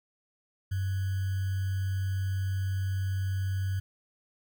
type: tone with sample-and-hold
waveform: sine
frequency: 95.6 Hz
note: G2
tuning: 43 cents flat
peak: -27 dBFS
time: 0.71-3.8 s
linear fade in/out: 10 ms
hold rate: 1575 Hz
effects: none